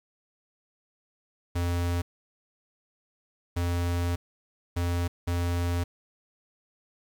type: tone bursts at uneven times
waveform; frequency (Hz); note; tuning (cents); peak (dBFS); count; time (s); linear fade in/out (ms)
square; 87; F2; -6; -26; 4; 1.55-2.02 / 3.56-4.16 / 4.76-5.08 / 5.27-5.84; 10
effects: 9-bit